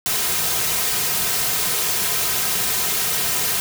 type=noise with comb filter; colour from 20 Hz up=white; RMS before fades=-21 dBFS; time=0.06-3.6 s; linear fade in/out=0 ms; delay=3.5 ms; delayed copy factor=-0.65; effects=none